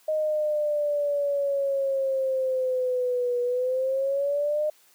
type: exponential two-way sweep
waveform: sine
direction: down then up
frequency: 622.3 to 485.3 to 612 Hz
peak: -22 dBFS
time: 0.08-4.7 s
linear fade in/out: 5 ms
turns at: 3.41 s
effects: white hiss -59 dBFS RMS until 4.94 s + high-pass 300 Hz 12 dB/octave